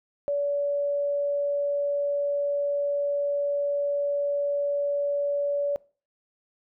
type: tone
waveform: sine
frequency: 572 Hz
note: D5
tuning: 46 cents flat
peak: -23 dBFS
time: 0.28-5.76 s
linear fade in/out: 0 ms
effects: noise-tail reverb RT60 0.4 s tail -23 dB re dry